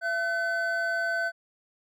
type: tone pair together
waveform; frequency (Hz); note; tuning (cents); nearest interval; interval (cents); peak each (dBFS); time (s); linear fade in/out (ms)
triangle; 676 / 1517.6; E5 / F#6; +43 / +43; octave + major second; 1400; -29 / -25; 0.01-1.32; 50
effects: none